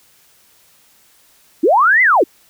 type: linear two-way sweep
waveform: sine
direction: up then down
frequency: 261.6 to 2093 to 261.6 Hz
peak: -8 dBFS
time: 1.63-2.24 s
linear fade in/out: 10 ms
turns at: 2.02 s
effects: white hiss -52 dBFS RMS until 2.49 s